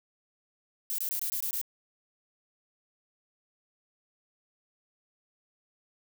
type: noise bursts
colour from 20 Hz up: violet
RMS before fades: -32 dBFS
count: 7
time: 0.9-1.614 s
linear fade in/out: 0 ms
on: 84 ms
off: 21 ms
effects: none